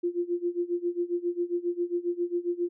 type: tone with tremolo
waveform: sine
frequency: 349.2 Hz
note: F4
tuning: in tune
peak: -23 dBFS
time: 0.03-2.69 s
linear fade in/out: 10 ms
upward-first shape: sine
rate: 7.4 Hz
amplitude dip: 90%
effects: none